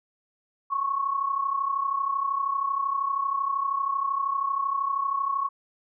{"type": "tone pair together", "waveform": "sine", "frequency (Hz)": [1075.9, 1108.7], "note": ["C6", "C#6"], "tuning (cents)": [48, 0], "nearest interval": "minor second", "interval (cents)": 52, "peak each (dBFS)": [-30, -25], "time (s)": [0.7, 5.49], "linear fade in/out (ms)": 20, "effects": []}